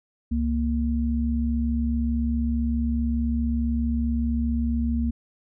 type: tone pair together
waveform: sine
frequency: 68.6 / 233.3 Hz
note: C#2 / A#3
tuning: -17 / +2 cents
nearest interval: octave + major sixth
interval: 2119 cents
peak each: -24 dBFS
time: 0.31-5.11 s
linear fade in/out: 10 ms
effects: none